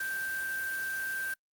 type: tone in noise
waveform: sine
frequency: 1568 Hz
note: G6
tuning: in tune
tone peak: -32 dBFS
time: 0-1.34 s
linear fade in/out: 5 ms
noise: white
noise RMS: -43 dBFS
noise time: 0-1.34 s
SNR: +8 dB
effects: noise-tail reverb RT60 0.1 s tail -26 dB re dry + Opus 48 kbps